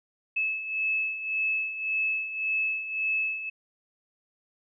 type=beating tone pair; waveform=sine; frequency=2600 / 2601.8 Hz; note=E7 / E7; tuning=-24 / -23 cents; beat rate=1.8 Hz; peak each=-33 / -27 dBFS; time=0.36-3.5 s; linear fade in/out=10 ms; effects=none